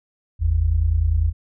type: tone pair together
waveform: sine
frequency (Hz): 51.22 / 81.3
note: G#1 / E2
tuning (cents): -23 / -23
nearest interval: minor sixth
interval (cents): 800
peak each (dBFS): -20 / -17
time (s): 0.39-1.33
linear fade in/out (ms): 50
effects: none